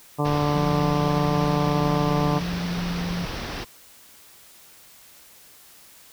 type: harmonic tone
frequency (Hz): 146.9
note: D3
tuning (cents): +1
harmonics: 1 / 2 / 3 / 4 / 5 / 6 / 7 / 8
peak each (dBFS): -24 / -27 / -29 / -30 / -31 / -32 / -32 / -33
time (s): 0.18-2.4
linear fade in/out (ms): 20
type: low-pass noise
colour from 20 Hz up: pink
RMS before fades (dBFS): -32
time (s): 0.24-3.65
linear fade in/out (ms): 20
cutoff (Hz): 5900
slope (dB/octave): 96
type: tone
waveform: sine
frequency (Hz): 174.61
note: F3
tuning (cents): 0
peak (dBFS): -26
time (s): 0.55-3.25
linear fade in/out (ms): 0
effects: white hiss -50 dBFS RMS until 6.12 s